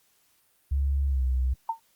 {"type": "tone with pitch glide", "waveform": "sine", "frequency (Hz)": [69.3, 63.92], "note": ["C#2", "C2"], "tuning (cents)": [0, -40], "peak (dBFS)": -22, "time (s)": [0.71, 1.54], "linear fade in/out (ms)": 10, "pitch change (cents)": -140, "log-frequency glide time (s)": [1.08, 1.23]}
{"type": "tone with exponential decay", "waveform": "sine", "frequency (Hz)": 906, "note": "A#5", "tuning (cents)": -50, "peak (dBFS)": -21, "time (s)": [1.69, 1.8], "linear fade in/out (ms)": 5, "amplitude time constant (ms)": 22}
{"effects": ["white hiss -66 dBFS RMS until 1.95 s", "Opus 48 kbps"]}